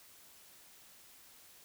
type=silence; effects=white hiss -59 dBFS RMS until 1.64 s